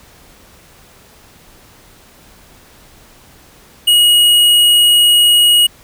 square tone, 2894 Hz, F#7, 39 cents flat, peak -7 dBFS, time 3.87-5.67 s, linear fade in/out 10 ms, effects pink hiss -44 dBFS RMS until 5.83 s

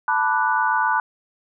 sine chord, B minor seventh, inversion third, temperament equal, 880 / 987.8 / 1174.7 / 1480 Hz, A5 / B5 / D6 / F#6, 0 / 0 / 0 / 0 cents, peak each -22 / -22 / -26 / -22 dBFS, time 0.08-1 s, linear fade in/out 2 ms, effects none

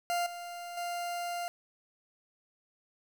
40% pulse tone with level steps, 698 Hz, F5, 1 cent flat, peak -28 / -39 / -33 dBFS, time 0.1-1.48 s, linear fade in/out 0 ms, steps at 0.26 / 0.77 s, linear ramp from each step 5 ms, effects 10-bit

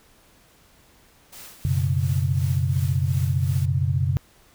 white noise with tremolo, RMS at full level -41 dBFS, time 1.32-3.66 s, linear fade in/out 10 ms, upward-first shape sine, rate 2.8 Hz, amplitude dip 65%
sine chord, F# suspended fourth, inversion none, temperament equal with one note detuned, 92.07 / 123.47 / 138.59 Hz, F#2 / B2 / C#3, -8 / 0 / 0 cents, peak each -23 / -25 / -23 dBFS, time 1.65-4.17 s, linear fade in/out 0 ms
effects pink hiss -56 dBFS RMS until 4.54 s

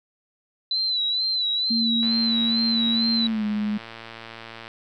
sine tone with vibrato, 3999 Hz, B7, 21 cents sharp, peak -21 dBFS, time 0.71-3.27 s, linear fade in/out 2 ms, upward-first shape sine, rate 2.2 Hz, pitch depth 66 cents each way
sine tone with pitch glide, 228.7 to 209.7 Hz, A#3 to G#3, -33 to +17 cents, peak -22 dBFS, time 1.7-3.78 s, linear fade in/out 10 ms, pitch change -150 cents, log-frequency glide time 3.25-3.45 s
click train, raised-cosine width 0.3 ms, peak -22 dBFS, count 303, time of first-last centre 2.03-4.679 s, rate 114 Hz
effects none

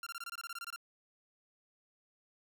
sawtooth tone bursts, 1381 Hz, F6, 20 cents flat, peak -37 dBFS, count 13, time 0.03-0.761 s, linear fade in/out 2 ms, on 35 ms, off 23 ms, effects none

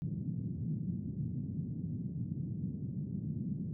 pink band-pass noise, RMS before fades -38 dBFS, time 0.02-3.73 s, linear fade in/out 0 ms, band 120 to 210 Hz, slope 24 dB/octave, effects none

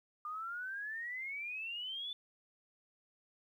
sine exponential sweep, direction up, 1200 to 3520 Hz, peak -39 dBFS, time 0.25-2.13 s, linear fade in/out 2 ms, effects 12-bit

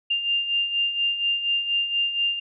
sine beating tone pair, 2794 / 2798.2 Hz, F7 / F7, 0 / +3 cents, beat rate 4.2 Hz, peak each -29 / -22 dBFS, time 0.1-2.4 s, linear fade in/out 10 ms, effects none

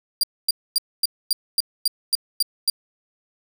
sawtooth tone bursts, 4768 Hz, D8, 25 cents sharp, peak -13 dBFS, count 10, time 0.21-2.7 s, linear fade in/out 2 ms, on 24 ms, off 250 ms, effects none

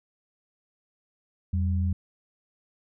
sine tone pair together, 85.6 / 192.17 Hz, F2 / G3, -34 / -34 cents, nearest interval octave + major second, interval 1400 cents, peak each -23 / -31 dBFS, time 1.53-1.93 s, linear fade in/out 5 ms, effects none

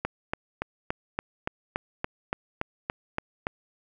click train, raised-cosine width 0.5 ms, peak -12 dBFS, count 13, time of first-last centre 0.05-3.469 s, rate 3.51 Hz, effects 9-bit

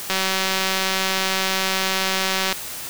click train, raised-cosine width 0.2 ms, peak -4 dBFS, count 462, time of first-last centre 0.1-2.526 s, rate 190 Hz, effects white hiss -32 dBFS RMS until 2.89 s

